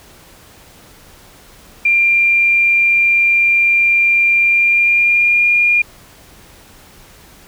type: tone with pitch glide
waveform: sine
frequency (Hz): 2384 to 2416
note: D7 to D7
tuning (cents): +25 to +48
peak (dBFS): -9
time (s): 1.85-5.82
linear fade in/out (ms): 5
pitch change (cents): +23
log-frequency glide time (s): 4.42-5.47
effects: pink hiss -43 dBFS RMS until 7.47 s